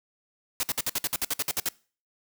white noise bursts, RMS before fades -27 dBFS, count 13, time 0.6-1.688 s, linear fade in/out 2 ms, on 32 ms, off 56 ms, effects noise-tail reverb RT60 0.4 s tail -23 dB re dry

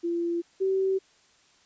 sine tone pair in turn, 341.3 / 383.1 Hz, F4 / G4, -40 / -40 cents, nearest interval major second, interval 200 cents, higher second, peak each -25 / -22 dBFS, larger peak second, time 0.03-0.42 / 0.6-0.99 s, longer neither, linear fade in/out 20 ms, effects white hiss -61 dBFS RMS until 1.65 s + resampled to 16000 Hz

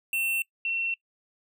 square / sine tone pair in turn, 2700 / 2712 Hz, E7 / E7, +41 / +49 cents, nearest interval unison, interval 8 cents, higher second, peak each -26 dBFS, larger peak neither, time 0.13-0.42 / 0.65-0.94 s, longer neither, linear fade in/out 2 ms, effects noise-tail reverb RT60 0.1 s tail -22 dB re dry

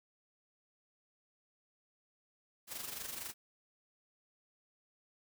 white noise with amplitude modulation, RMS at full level -41 dBFS, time 2.67-3.34 s, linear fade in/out 50 ms, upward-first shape sine, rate 24.1 Hz, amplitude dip 60%, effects none

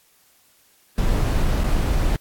brown noise with dropouts, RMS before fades -19 dBFS, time 0.98-2.16 s, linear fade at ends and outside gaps 1 ms, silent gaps 1.636-1.641 s, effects white hiss -58 dBFS RMS until 2.2 s + AAC 64 kbps

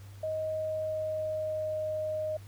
sine tone with pitch glide, 628 to 620.4 Hz, D#5 to D#5, +16 to -5 cents, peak -30 dBFS, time 0.23-2.37 s, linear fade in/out 5 ms, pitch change -21 cents, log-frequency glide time 0.4-1.82 s, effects added 99 Hz sine -45 dBFS peak until 2.47 s + pink hiss -58 dBFS RMS until 2.47 s

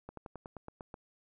slowing click train, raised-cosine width 1 ms, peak -30 dBFS, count 9, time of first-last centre 0.09-0.942 s, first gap 83 ms, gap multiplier 1.07, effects none

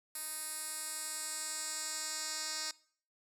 10% pulse tone with band-pass filter sweep, 311.1 Hz, D#4, in tune, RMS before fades -40 dBFS, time 0.15-2.71 s, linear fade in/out 2 ms, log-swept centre 11000 to 6100 Hz, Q 2.3, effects noise-tail reverb RT60 0.5 s tail -21 dB re dry

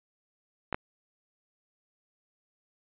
clicks, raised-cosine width 0.5 ms, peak -15 dBFS, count 2, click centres 0.727 / 0.745 s, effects resampled to 8000 Hz

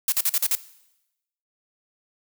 blue noise bursts, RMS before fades -21 dBFS, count 6, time 0.08-0.552 s, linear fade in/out 2 ms, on 42 ms, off 44 ms, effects noise-tail reverb RT60 0.9 s tail -18 dB re dry

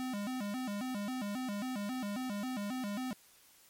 square tone with vibrato, 228.3 Hz, A#3, 36 cents flat, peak -36 dBFS, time 0-3.13 s, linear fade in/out 0 ms, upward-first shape square, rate 3.7 Hz, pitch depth 200 cents each way, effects white hiss -62 dBFS RMS until 3.69 s + MP3 64 kbps

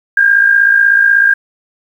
sine tone with amplitude modulation, 1609 Hz, G6, 45 cents sharp, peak -3 dBFS, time 0.17-1.34 s, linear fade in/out 5 ms, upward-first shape sine, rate 56.3 Hz, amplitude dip 60%, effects 7-bit

